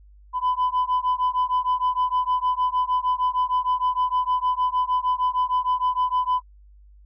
sine beating tone pair, 1000 / 1006.5 Hz, B5 / B5, +21 / +33 cents, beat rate 6.5 Hz, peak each -21 dBFS, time 0.33-6.42 s, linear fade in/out 50 ms, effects tanh soft clip ceiling -16 dBFS + added 50 Hz sine -47 dBFS peak until 7.05 s

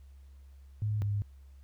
sine tone pair in turn, 105.9 / 102.41 Hz, G#2 / G#2, +34 / -24 cents, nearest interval minor second, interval 58 cents, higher first, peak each -28 dBFS, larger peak neither, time 0.82-1.02 / 1.02-1.22 s, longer neither, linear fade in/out 0 ms, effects added 68 Hz sine -50 dBFS peak until 1.63 s + pink hiss -72 dBFS RMS until 1.63 s

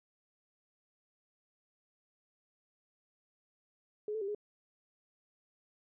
sine tone with pitch steps, 421.7 / 439.5 / 394.3 / 416.6 Hz, G#4 / A4 / G4 / G#4, +26 / -2 / +10 / +5 cents, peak -34 dBFS, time 4.08-4.348 s, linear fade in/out 2 ms, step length 67 ms, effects none

